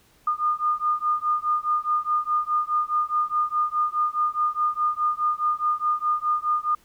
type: beating tone pair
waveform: sine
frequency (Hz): 1216 / 1220.8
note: D#6 / D#6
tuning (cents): -40 / -33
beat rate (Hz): 4.8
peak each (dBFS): -24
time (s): 0.27-6.75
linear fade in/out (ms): 5
effects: pink hiss -59 dBFS RMS until 6.84 s